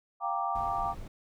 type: chord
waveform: sine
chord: G minor seventh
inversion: third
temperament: equal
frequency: 698.5 / 784 / 932.3 / 1174.7 Hz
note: F5 / G5 / Bb5 / D6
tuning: 0 / 0 / 0 / 0 cents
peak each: -35 / -33 / -36 / -33 dBFS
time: 0.2-0.95 s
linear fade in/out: 50 ms
type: noise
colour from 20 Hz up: brown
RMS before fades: -42 dBFS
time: 0.55-1.08 s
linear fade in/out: 5 ms
effects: none